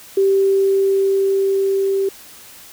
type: tone with level ramp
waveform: sine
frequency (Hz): 390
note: G4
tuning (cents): -9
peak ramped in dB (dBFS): -11 to -15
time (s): 0.17-2.09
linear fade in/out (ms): 5
effects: white hiss -41 dBFS RMS until 2.72 s